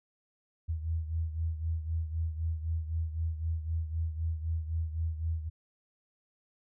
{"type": "beating tone pair", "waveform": "sine", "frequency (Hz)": [80.4, 84.3], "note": ["E2", "E2"], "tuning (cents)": [-43, 39], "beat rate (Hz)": 3.9, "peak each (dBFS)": [-31, -37], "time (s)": [0.68, 5.5], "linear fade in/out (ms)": 20, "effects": []}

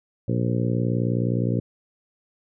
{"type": "harmonic tone with a mistuned harmonic", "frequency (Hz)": 59.6, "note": "A#1", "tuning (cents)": 39, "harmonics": [2, 3, 4, 5, 6, 7, 8, 9], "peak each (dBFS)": [-23, -27, -29, -31, -33, -34, -35, -36], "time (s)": [0.28, 1.6], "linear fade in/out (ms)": 5, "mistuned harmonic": 9, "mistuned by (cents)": -22, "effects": []}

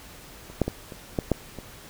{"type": "clicks", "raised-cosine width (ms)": 2, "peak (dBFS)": [-29, -7, -13, -25, -10, -7, -23], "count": 7, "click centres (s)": [0.5, 0.617, 0.68, 0.922, 1.188, 1.317, 1.587], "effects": ["pink hiss -46 dBFS RMS until 1.89 s"]}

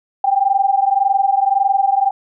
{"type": "tone pair together", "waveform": "sine", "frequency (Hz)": [777, 798.8], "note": ["G5", "G5"], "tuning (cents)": [-16, 32], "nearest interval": "unison", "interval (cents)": 48, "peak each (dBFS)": -15, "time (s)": [0.24, 2.11], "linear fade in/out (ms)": 5, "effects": []}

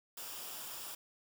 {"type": "noise with comb filter", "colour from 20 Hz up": "white", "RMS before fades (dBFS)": -45, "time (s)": [0.17, 0.95], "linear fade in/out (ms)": 5, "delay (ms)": 0.48, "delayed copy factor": -0.5, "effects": []}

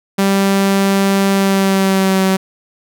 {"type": "tone with pitch glide", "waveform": "sawtooth", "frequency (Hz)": [196, 190.31], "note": ["G3", "F#3"], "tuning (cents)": [0, 49], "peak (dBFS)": -7, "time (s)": [0.18, 2.37], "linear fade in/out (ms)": 10, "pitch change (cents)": -51, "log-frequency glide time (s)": [1.32, 2.23], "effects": []}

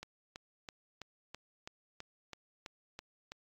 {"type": "click train", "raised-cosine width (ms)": 0.2, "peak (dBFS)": -27, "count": 11, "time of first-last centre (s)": [0.03, 3.319], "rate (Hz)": 3.04, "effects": ["AAC 64 kbps"]}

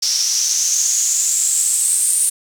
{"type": "noise with band-pass filter sweep", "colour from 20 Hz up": "white", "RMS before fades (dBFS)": -17, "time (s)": [0.02, 2.3], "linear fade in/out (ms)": 10, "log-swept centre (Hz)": [5400, 9100], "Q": 7.8, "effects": []}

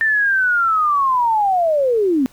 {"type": "linear sweep", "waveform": "sine", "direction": "down", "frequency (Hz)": [1800, 246.9], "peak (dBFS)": -13, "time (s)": [0.01, 2.26], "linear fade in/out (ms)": 0, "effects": ["pink hiss -49 dBFS RMS until 2.32 s"]}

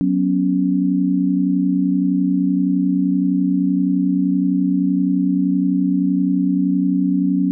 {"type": "chord", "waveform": "sine", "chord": "F# suspended fourth", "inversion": "none", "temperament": "just", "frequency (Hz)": [185, 246.7, 277.5], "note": ["F#3", "B3", "C#4"], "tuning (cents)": [0, -2, 2], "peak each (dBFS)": [-18, -23, -17], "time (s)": [0.01, 7.51], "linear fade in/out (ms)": 0, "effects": []}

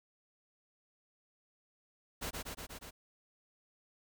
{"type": "noise with echo", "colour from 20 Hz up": "pink", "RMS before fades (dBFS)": -39, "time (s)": [2.21, 2.31], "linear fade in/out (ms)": 20, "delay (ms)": 120, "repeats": 5, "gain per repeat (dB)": -2, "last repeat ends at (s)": 2.91, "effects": []}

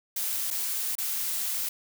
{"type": "noise with dropouts", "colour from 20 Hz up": "blue", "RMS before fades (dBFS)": -30, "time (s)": [0.16, 1.69], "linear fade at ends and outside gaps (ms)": 5, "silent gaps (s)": [[0.505, 0.509], [0.954, 0.982]], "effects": []}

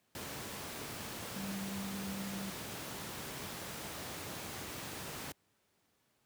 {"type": "tone in noise", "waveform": "sine", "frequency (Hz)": 196, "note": "G3", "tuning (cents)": 0, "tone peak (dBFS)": -39, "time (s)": [1.36, 2.5], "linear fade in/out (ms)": 2, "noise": "pink", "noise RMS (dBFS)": -43, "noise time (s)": [0.15, 5.32], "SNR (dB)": 1, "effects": ["pink hiss -75 dBFS RMS until 6.25 s", "high-pass 100 Hz 12 dB/octave"]}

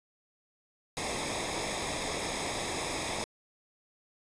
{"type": "noise with comb filter", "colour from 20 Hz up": "pink", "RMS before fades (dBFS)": -34, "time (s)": [0.97, 3.24], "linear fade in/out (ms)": 0, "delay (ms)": 0.68, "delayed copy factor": -0.7, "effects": ["resampled to 22050 Hz"]}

